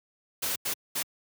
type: noise bursts at uneven times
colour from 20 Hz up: white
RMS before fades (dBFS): -30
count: 3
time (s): 0.42-0.56 / 0.65-0.74 / 0.95-1.03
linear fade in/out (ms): 10
effects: high-pass 100 Hz 12 dB/octave